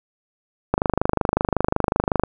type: click train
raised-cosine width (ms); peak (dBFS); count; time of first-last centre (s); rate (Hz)
1; -3; 39; 0.74-2.236; 25.4
effects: none